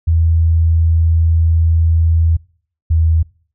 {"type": "tone pair in turn", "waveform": "sine", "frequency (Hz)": [82, 80.87], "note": ["E2", "E2"], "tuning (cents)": [-9, -33], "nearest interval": "unison", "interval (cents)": 24, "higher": "first", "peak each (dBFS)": -9, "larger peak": "neither", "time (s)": [[0.07, 2.37], [2.9, 3.23]], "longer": "first", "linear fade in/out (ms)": 10, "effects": ["noise-tail reverb RT60 0.5 s tail -24 dB re dry"]}